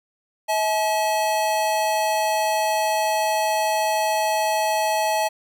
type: tone pair together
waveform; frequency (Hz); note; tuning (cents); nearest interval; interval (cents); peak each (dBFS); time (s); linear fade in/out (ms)
square; 642.5 / 856; E5 / A5; -45 / -48; perfect fourth; 497; -24 / -22; 0.48-5.29; 20
effects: none